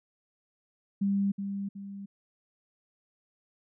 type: tone with echo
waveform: sine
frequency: 198.5 Hz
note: G3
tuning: 22 cents sharp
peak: -24 dBFS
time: 1.01-1.32 s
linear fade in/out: 10 ms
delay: 370 ms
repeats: 2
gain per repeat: -7 dB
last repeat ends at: 2.06 s
effects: none